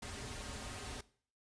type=noise with comb filter; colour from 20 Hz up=pink; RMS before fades=-45 dBFS; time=0.02-1.01 s; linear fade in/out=5 ms; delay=6 ms; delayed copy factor=-0.8; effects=noise-tail reverb RT60 0.5 s tail -19 dB re dry + resampled to 22050 Hz